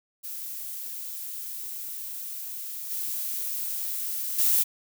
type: noise with level steps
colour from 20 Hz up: violet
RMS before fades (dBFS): -36 / -31 / -22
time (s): 0.23-4.64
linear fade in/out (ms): 20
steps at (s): 2.9 / 4.38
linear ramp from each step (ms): 10
effects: none